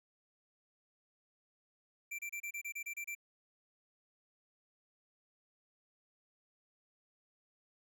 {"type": "tone bursts", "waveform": "square", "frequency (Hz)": 2350, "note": "D7", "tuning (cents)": 1, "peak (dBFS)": -40, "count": 10, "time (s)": [2.11, 3.151], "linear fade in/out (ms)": 10, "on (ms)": 78, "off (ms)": 29, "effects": []}